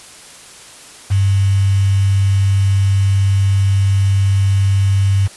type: tone with quantisation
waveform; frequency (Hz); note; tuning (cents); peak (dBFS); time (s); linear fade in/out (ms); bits
sine; 98; G2; 0; -10; 1.1-5.28; 20; 5
effects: white hiss -38 dBFS RMS until 5.36 s + resampled to 24000 Hz